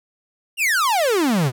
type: exponential sweep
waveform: 45% pulse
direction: down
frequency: 2910 to 116.54 Hz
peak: -16 dBFS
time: 0.57-1.52 s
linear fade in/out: 50 ms
effects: none

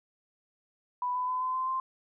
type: tone with pitch steps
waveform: sine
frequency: 990 / 1000.9 / 1012 / 1023.1 / 1034.4 / 1045.8 Hz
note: B5 / B5 / B5 / C6 / C6 / C6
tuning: +4 / +23 / +42 / -39 / -20 / -1 cents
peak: -28 dBFS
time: 1.02-1.8 s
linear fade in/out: 2 ms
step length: 130 ms
effects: none

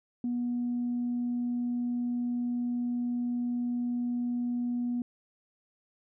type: tone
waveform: sine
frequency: 242.6 Hz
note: B3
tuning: 31 cents flat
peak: -27 dBFS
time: 0.24-5.02 s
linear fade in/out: 2 ms
effects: tanh soft clip ceiling -24 dBFS

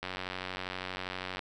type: click train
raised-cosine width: 0.3 ms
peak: -20 dBFS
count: 127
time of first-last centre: 0.03-1.392 s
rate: 92.5 Hz
effects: none

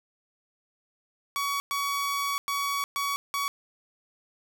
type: tone bursts at uneven times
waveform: sawtooth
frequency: 1128 Hz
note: C#6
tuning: 30 cents sharp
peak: -23 dBFS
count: 5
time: 1.36-1.6 / 1.71-2.38 / 2.48-2.84 / 2.96-3.16 / 3.34-3.48 s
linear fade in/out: 0 ms
effects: none

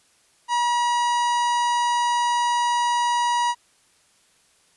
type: harmonic tone with a mistuned harmonic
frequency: 960 Hz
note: B5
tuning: 49 cents flat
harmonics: 1 / 2 / 3 / 4 / 5 / 6 / 7 / 9 / 10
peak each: -19 / -31 / -33 / -37 / -39 / -40 / -38 / -43 / -45 dBFS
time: 0.48-3.55 s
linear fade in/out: 50 ms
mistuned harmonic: 6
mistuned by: +40 cents
effects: white hiss -60 dBFS RMS until 4.76 s + resampled to 24000 Hz

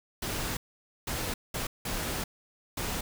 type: noise bursts at uneven times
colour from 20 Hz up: pink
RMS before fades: -33 dBFS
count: 5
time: 0.22-0.57 / 1.07-1.34 / 1.54-1.67 / 1.85-2.24 / 2.77-3.01 s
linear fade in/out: 5 ms
effects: none

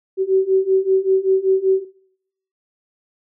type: beating tone pair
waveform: sine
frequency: 378.8 / 384 Hz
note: F#4 / G4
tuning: +41 / -36 cents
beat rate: 5.2 Hz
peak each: -17 / -16 dBFS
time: 0.17-1.85 s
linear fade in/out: 50 ms
effects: noise-tail reverb RT60 0.8 s tail -23 dB re dry

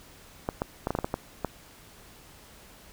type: clicks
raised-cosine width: 1 ms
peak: -13 dBFS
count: 9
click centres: 0.489 / 0.619 / 0.871 / 0.906 / 0.951 / 0.988 / 1.045 / 1.141 / 1.447 s
effects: pink hiss -52 dBFS RMS until 2.92 s

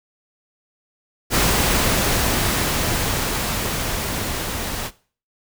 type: noise with level ramp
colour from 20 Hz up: pink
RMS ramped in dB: -17 to -27 dBFS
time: 1.3-4.91 s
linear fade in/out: 50 ms
effects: noise-tail reverb RT60 0.4 s tail -18 dB re dry

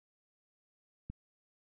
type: click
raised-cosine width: 5 ms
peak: -29 dBFS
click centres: 1.1 s
effects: none

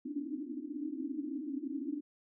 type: band-pass noise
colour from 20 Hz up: white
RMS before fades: -39 dBFS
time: 0.05-2.01 s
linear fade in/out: 10 ms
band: 260 to 310 Hz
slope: 96 dB/octave
effects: none

